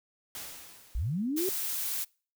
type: noise with exponential decay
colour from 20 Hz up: white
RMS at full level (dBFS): -39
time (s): 0.35-1.55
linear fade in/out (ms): 1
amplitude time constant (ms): 260
type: linear sweep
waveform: sine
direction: up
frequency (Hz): 41.2 to 392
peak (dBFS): -28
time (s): 0.95-1.49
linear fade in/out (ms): 0
type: noise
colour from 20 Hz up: blue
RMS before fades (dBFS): -33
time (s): 1.36-2.05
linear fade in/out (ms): 20
effects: noise-tail reverb RT60 0.4 s tail -26 dB re dry